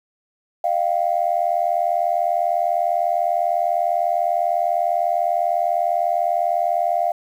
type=tone with amplitude modulation; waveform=sine; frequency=693 Hz; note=F5; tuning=14 cents flat; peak=-12 dBFS; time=0.64-7.12 s; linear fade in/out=5 ms; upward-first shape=sine; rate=80 Hz; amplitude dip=100%; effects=tanh soft clip ceiling -8 dBFS + 8-bit